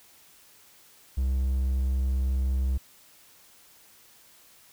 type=tone; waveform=triangle; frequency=65.3 Hz; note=C2; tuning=3 cents flat; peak=-21 dBFS; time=1.17-2.78 s; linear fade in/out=10 ms; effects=white hiss -56 dBFS RMS until 4.72 s